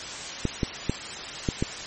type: clicks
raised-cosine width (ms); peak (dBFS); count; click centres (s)
3; -10; 5; 0.453 / 0.632 / 0.896 / 1.488 / 1.625
effects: white hiss -35 dBFS RMS until 1.86 s + MP3 32 kbps